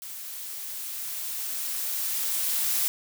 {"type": "noise with level ramp", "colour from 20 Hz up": "blue", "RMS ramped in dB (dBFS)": [-39, -25], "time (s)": [0.02, 2.88], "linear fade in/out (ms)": 0, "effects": []}